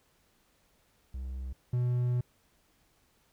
triangle tone pair in turn, 64.7 / 123.09 Hz, C2 / B2, -19 / -5 cents, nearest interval major seventh, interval 1114 cents, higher second, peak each -33 / -24 dBFS, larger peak second, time 1.14-1.53 / 1.73-2.21 s, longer second, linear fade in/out 5 ms, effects pink hiss -69 dBFS RMS until 3.32 s

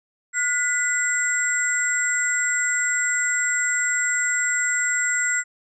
sine tone cluster, 1443 / 1989 / 7580 Hz, F#6 / B6 / A#8, -44 / +12 / +28 cents, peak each -24 dBFS, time 0.33-5.44 s, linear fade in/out 50 ms, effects none

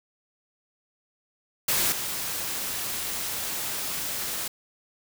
white noise with level steps, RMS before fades -24 / -31 dBFS, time 1.68-4.48 s, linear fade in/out 5 ms, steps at 1.92 s, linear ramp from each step 2 ms, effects none

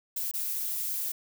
violet noise with dropouts, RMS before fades -32 dBFS, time 0.16-1.12 s, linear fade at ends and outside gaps 5 ms, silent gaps 0.314-0.337 s, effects none

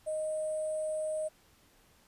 sine tone with sample-and-hold, 622.3 Hz, D#5, in tune, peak -31 dBFS, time 0.06-1.29 s, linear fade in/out 20 ms, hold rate 8820 Hz, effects pink hiss -64 dBFS RMS until 2.07 s + resampled to 32000 Hz

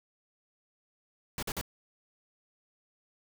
pink noise bursts, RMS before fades -35 dBFS, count 3, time 1.38-1.613 s, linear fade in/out 2 ms, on 47 ms, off 46 ms, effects none

